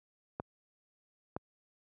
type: clicks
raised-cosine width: 1 ms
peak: -22 dBFS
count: 2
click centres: 0.399 / 1.365 s
effects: high-pass 80 Hz 12 dB/octave